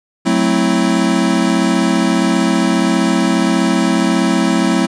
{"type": "chord", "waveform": "square", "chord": "F# half-diminished seventh", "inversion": "none", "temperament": "equal", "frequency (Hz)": [185, 220, 261.6, 329.6], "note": ["F#3", "A3", "C4", "E4"], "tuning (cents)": [0, 0, 0, 0], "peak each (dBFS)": -18, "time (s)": [0.25, 4.87], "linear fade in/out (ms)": 20, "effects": ["resampled to 22050 Hz"]}